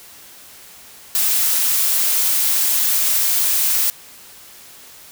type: noise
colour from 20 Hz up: blue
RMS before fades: -17 dBFS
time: 1.15-3.9 s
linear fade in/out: 0 ms
effects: white hiss -42 dBFS RMS until 5.11 s